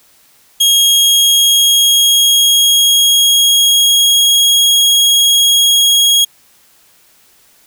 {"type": "tone with pitch glide", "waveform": "sawtooth", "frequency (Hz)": [3270, 3293], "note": ["G#7", "G#7"], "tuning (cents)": [-28, -15], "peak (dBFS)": -4, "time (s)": [0.6, 6.25], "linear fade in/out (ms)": 10, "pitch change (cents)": 13, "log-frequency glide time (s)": [0.74, 4.43], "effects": ["white hiss -49 dBFS RMS until 7.66 s"]}